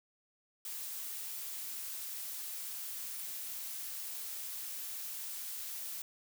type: noise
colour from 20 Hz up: blue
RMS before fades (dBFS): -42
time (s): 0.65-6.02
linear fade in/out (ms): 2
effects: none